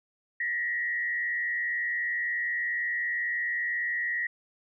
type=tone with frequency modulation; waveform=sine; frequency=1909 Hz; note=A#6; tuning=41 cents sharp; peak=-27 dBFS; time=0.4-4.27 s; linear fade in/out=5 ms; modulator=94.4 Hz; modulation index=0.76; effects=none